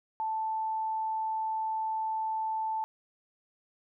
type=tone; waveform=sine; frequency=880 Hz; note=A5; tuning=in tune; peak=-29 dBFS; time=0.2-2.84 s; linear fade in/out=0 ms; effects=none